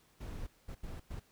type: noise bursts at uneven times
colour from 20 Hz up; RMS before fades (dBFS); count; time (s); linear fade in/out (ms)
brown; -42; 4; 0.2-0.47 / 0.68-0.75 / 0.83-1 / 1.1-1.2; 10
effects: pink hiss -68 dBFS RMS until 1.31 s